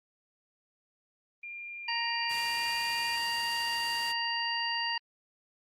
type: tone with pitch glide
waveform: sine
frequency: 2396 to 2418 Hz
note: D7 to D7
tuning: +34 to +50 cents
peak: -39 dBFS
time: 1.43-3.16 s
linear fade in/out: 5 ms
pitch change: +16 cents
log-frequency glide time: 2.48-2.76 s
type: harmonic tone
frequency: 934 Hz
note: A#5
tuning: 3 cents sharp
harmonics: 1 / 2 / 3 / 5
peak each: -35 / -35 / -35 / -35 dBFS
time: 1.88-4.98 s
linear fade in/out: 5 ms
type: noise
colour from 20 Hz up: white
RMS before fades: -42 dBFS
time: 2.29-4.13 s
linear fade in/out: 20 ms
effects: low-pass 11000 Hz 12 dB/octave + Opus 32 kbps